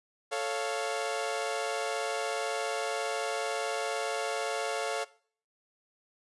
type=chord; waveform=sawtooth; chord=A augmented; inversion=none; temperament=equal; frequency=440 / 554.4 / 698.5 Hz; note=A4 / C#5 / E#5; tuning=0 / 0 / 0 cents; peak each=-31 dBFS; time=0.31-5.05 s; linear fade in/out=20 ms; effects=noise-tail reverb RT60 0.5 s tail -20 dB re dry + resampled to 24000 Hz